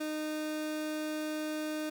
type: tone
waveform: 30% pulse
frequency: 307.4 Hz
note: D#4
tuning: 21 cents flat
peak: -31 dBFS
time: 0-1.9 s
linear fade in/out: 10 ms
effects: 11-bit